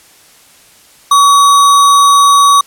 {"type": "tone with sample-and-hold", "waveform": "sine", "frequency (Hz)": 1132, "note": "C#6", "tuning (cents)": 36, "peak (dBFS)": -3, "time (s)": [1.11, 2.61], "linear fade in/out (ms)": 5, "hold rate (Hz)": 4900, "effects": ["white hiss -43 dBFS RMS until 2.66 s", "low-pass 12000 Hz 12 dB/octave"]}